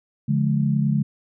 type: tone cluster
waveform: sine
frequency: 144 / 174.9 / 211.9 Hz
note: D3 / F3 / G#3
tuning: -34 / +3 / +35 cents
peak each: -20 / -26 / -22 dBFS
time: 0.28-1.03 s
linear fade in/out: 10 ms
effects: none